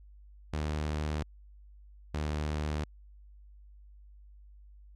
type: tone pair in turn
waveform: sawtooth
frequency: 75.9 / 75.54 Hz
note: D#2 / D2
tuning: -42 / +49 cents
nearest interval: unison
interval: 9 cents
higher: first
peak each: -27 dBFS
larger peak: neither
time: 0.53-1.23 / 2.14-2.84 s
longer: neither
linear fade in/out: 5 ms
effects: added 50 Hz sine -51 dBFS peak until 4.95 s + low-pass 7000 Hz 12 dB/octave